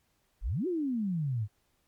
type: exponential two-way sweep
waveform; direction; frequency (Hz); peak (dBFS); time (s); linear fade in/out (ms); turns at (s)
sine; up then down; 35.49 to 380 to 99; -28; 0.41-1.48; 50; 0.67
effects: pink hiss -73 dBFS RMS until 1.87 s + MP3 96 kbps